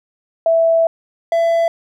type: tone pair in turn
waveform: sine / triangle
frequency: 659.3 / 668.9 Hz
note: E5 / E5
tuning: 0 / +25 cents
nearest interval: unison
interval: 25 cents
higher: second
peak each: -10 dBFS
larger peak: neither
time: 0.46-0.87 / 1.32-1.68 s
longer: first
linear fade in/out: 2 ms
effects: none